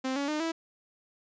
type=tone with pitch steps; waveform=sawtooth; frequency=261.6 / 282 / 304 / 327.7 Hz; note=C4 / C#4 / D#4 / E4; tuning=0 / +30 / -40 / -10 cents; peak=-25 dBFS; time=0.04-0.52 s; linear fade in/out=10 ms; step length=120 ms; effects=resampled to 16000 Hz